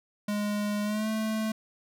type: tone with pitch glide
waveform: square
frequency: 207.3 to 218.6 Hz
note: G#3 to A3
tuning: -3 to -11 cents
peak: -28 dBFS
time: 0.28-1.52 s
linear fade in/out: 5 ms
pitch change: +92 cents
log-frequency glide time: 0.83-1.09 s
effects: none